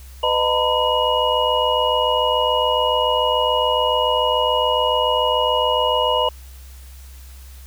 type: tone cluster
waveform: sine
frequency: 501 / 614 / 915 / 1002 / 2896 Hz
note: B4 / D#5 / A#5 / B5 / F#7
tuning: +25 / -23 / -32 / +25 / -38 cents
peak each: -22 dBFS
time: 0.23-6.29 s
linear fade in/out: 5 ms
effects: added 65 Hz sine -37 dBFS peak until 7.66 s + white hiss -48 dBFS RMS until 7.66 s